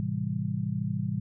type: chord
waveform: sine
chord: A minor seventh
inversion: none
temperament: just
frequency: 110 / 132 / 165 / 198 Hz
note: A2 / C3 / E3 / G3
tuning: 0 / +16 / +2 / +18 cents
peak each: -33 dBFS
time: 0-1.2 s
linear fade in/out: 0 ms
effects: none